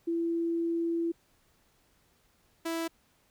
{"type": "tone pair in turn", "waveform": ["sine", "sawtooth"], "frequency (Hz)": [335.3, 329.9], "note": ["E4", "E4"], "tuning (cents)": [30, 1], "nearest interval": "unison", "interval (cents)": 29, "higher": "first", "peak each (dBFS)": -27, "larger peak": "neither", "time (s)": [[0.07, 1.12], [2.65, 2.88]], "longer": "first", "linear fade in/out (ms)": 10, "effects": ["pink hiss -68 dBFS RMS until 3.3 s"]}